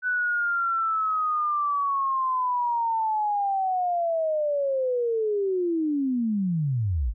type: linear sweep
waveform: sine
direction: down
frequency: 1500 to 46.25 Hz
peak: -22 dBFS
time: 0.02-7.14 s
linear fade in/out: 50 ms
effects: none